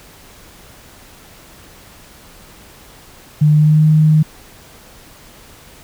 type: tone with pitch glide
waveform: sine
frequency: 150.9 to 154.87 Hz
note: D3 to D#3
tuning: +47 to -8 cents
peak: -7 dBFS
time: 3.41-4.23 s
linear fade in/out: 10 ms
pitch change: +45 cents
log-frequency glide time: 3.52-3.84 s
effects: pink hiss -42 dBFS RMS until 5.83 s